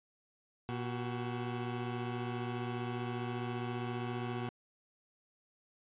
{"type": "tone pair together", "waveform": "20% pulse", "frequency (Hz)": [120.17, 375.4], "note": ["B2", "F#4"], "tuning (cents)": [-47, 25], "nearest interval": "octave + minor sixth", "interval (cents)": 1972, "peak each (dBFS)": [-32, -37], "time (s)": [0.69, 4.49], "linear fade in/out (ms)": 0, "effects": ["resampled to 8000 Hz"]}